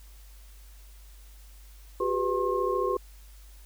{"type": "tone cluster", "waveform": "sine", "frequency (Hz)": [368.3, 402.4, 496.9, 1070], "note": ["F#4", "G4", "B4", "C6"], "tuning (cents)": [-8, 45, 11, 38], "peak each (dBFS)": -30, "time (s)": [2, 2.97], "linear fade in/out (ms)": 5, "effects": ["added 50 Hz sine -47 dBFS peak until 3.65 s", "white hiss -58 dBFS RMS until 3.65 s"]}